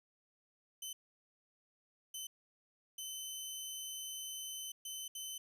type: tone bursts at uneven times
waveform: 15% pulse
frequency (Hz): 3050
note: G7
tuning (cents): -48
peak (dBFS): -35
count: 5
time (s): 0.82-0.93 / 2.14-2.27 / 2.98-4.72 / 4.85-5.08 / 5.15-5.38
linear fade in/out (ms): 5
effects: none